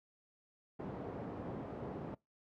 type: band-pass noise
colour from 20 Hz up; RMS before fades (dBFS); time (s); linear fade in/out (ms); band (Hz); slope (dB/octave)
pink; -44; 0.79-2.15; 10; 130 to 690; 12
effects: noise-tail reverb RT60 0.2 s tail -24 dB re dry